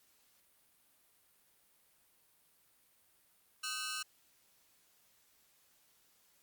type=ring-modulated tone; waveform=10% pulse; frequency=1390 Hz; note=F6; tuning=9 cents flat; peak=-26 dBFS; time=3.63-4.03 s; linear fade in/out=10 ms; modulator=140 Hz; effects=white hiss -70 dBFS RMS until 6.42 s + Opus 48 kbps